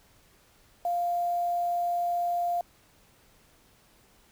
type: tone with quantisation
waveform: sine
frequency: 698.5 Hz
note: F5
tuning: in tune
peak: -25 dBFS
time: 0.85-2.61 s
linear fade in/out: 2 ms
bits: 8
effects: pink hiss -61 dBFS RMS until 4.31 s